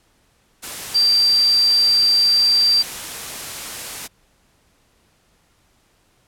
sine tone in noise, 4699 Hz, D8, in tune, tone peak -12 dBFS, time 0.94-2.83 s, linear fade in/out 20 ms, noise white, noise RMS -30 dBFS, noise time 0.62-4.08 s, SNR +15 dB, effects pink hiss -60 dBFS RMS until 6.27 s + low-pass 12000 Hz 12 dB/octave

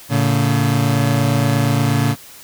30% pulse tone pair together, 112.98 / 141.4 Hz, A2 / C#3, +46 / +35 cents, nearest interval major third, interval 389 cents, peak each -14 dBFS, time 0.09-2.16 s, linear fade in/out 50 ms, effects white hiss -40 dBFS RMS until 2.43 s

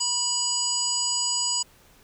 harmonic tone, 980 Hz, B5, 14 cents flat, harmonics 1 / 3 / 5 / 7 / 8, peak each -35 / -33 / -27 / -28 / -29 dBFS, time 0-1.63 s, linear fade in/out 10 ms, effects pink hiss -56 dBFS RMS until 2.03 s

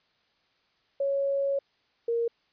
sine tone pair in turn, 554.4 / 466.2 Hz, C#5 / A#4, 0 / 0 cents, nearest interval minor third, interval 300 cents, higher first, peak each -24 dBFS, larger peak neither, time 1-1.59 / 2.08-2.28 s, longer first, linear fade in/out 5 ms, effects white hiss -69 dBFS RMS until 2.52 s + resampled to 11025 Hz

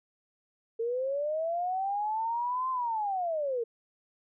sine linear two-way sweep, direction up then down, 449 to 1046.5 to 449 Hz, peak -28 dBFS, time 0.79-3.64 s, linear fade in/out 10 ms, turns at 2.7 s, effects none

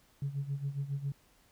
sine tone with tremolo, 140 Hz, C#3, 18 cents sharp, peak -29 dBFS, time 0.22-1.12 s, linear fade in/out 2 ms, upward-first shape sine, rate 7.3 Hz, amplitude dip 80%, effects tanh soft clip ceiling -27 dBFS + pink hiss -66 dBFS RMS until 1.51 s

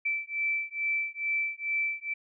sine beating tone pair, 2325 / 2327.3 Hz, D7 / D7, -18 / -16 cents, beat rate 2.3 Hz, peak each -31 dBFS, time 0.05-2.14 s, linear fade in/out 10 ms, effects none

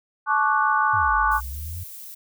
sine chord, D major seventh, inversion second, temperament equal with one note detuned, 867.9 / 1108.7 / 1174.7 / 1480 Hz, A5 / C#6 / D6 / F#6, -24 / 0 / 0 / 0 cents, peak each -23 dBFS, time 0.26-1.41 s, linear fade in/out 50 ms
sine exponential two-way sweep, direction down then up, 116.1 to 49.16 to 92.4 Hz, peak -30 dBFS, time 0.93-1.84 s, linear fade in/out 10 ms, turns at 1.15 s
violet noise, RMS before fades -39 dBFS, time 1.31-2.15 s, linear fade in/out 10 ms
effects none

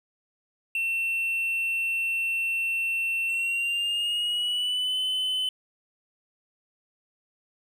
triangle tone with pitch glide, 2700 to 3031 Hz, E7 to F#7, +41 to +41 cents, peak -23 dBFS, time 0.75-5.49 s, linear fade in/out 2 ms, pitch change +200 cents, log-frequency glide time 3.27-4.98 s, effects none

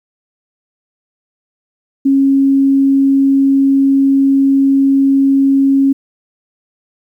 sine tone, 273.2 Hz, C#4, 25 cents flat, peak -7 dBFS, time 2.05-5.93 s, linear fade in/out 10 ms, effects 8-bit

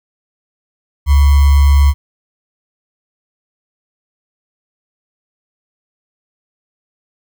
sine tone with sample-and-hold, 70.8 Hz, C#2, 37 cents sharp, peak -5 dBFS, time 1.06-1.94 s, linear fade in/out 50 ms, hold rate 1050 Hz, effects none

